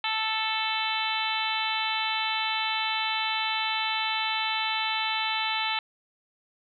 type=harmonic tone; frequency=440 Hz; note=A4; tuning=in tune; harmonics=2 / 3 / 4 / 5 / 6 / 7 / 8 / 9; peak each=-31 / -35 / -37 / -34 / -33 / -34 / -35 / -35 dBFS; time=0.04-5.79 s; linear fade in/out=2 ms; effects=none